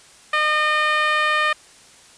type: tone with band-pass filter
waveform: 10% pulse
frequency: 609 Hz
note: D#5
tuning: 37 cents flat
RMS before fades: -19 dBFS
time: 0.33-1.53 s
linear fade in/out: 5 ms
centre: 1500 Hz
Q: 1.3
effects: white hiss -48 dBFS RMS until 2.17 s + resampled to 22050 Hz